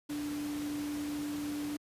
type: tone in noise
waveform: sine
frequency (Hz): 293.7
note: D4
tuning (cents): 0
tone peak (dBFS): -34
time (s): 0.09-1.77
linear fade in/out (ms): 10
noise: pink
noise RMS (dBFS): -45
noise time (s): 0.09-1.77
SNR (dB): +8
effects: high-pass 80 Hz 12 dB/octave + resampled to 32000 Hz